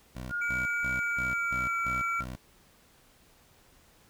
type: tone bursts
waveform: 15% pulse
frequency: 62.8 Hz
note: B1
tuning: 30 cents sharp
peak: -31 dBFS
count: 7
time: 0.15-2.36 s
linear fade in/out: 10 ms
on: 170 ms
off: 170 ms
type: tone with pitch glide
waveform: sine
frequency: 1424 to 1371.5 Hz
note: F6 to F6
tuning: +33 to -32 cents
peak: -29 dBFS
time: 0.29-2.25 s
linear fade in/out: 50 ms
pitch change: -65 cents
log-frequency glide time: 0.97-1.78 s
type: tone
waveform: triangle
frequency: 2293 Hz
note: D7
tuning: 42 cents flat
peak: -31 dBFS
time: 0.41-2.21 s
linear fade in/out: 10 ms
effects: pink hiss -61 dBFS RMS until 4.09 s